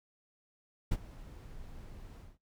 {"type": "noise with ADSR envelope", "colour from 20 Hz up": "brown", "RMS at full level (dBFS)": -28, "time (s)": [0.91, 2.38], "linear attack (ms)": 12, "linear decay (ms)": 42, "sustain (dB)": -20, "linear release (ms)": 190, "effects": ["noise-tail reverb RT60 0.2 s tail -23 dB re dry"]}